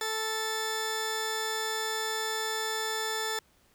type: tone pair together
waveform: 15% pulse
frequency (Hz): 440 / 1760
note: A4 / A6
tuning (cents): 0 / 0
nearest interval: 2 octaves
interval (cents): 2400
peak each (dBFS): -26 / -28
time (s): 0.01-3.39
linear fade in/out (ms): 2
effects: pink hiss -65 dBFS RMS until 3.74 s